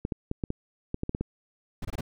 clicks, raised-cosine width 3 ms, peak -16 dBFS, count 10, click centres 0.051 / 0.122 / 0.314 / 0.438 / 0.504 / 0.944 / 1.034 / 1.094 / 1.149 / 1.21 s
brown noise bursts, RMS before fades -32 dBFS, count 4, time 1.82-2.009 s, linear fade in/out 5 ms, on 30 ms, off 23 ms
effects none

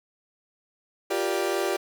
35% pulse chord, G minor seventh, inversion third, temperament equal with one note detuned, 349.2 / 392 / 475.4 / 587.3 Hz, F4 / G4 / Bb4 / D5, 0 / 0 / +34 / 0 cents, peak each -28 / -26 / -32 / -29 dBFS, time 1.1-1.77 s, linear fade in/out 10 ms, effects none

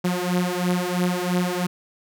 sawtooth beating tone pair, 177.6 / 180.6 Hz, F3 / F#3, +29 / -42 cents, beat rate 3 Hz, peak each -20 dBFS, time 0.04-1.67 s, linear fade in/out 10 ms, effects none

